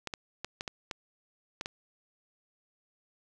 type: clicks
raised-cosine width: 0.2 ms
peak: -18 dBFS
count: 8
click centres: 0.073 / 0.138 / 0.446 / 0.609 / 0.678 / 0.912 / 1.611 / 1.659 s
effects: none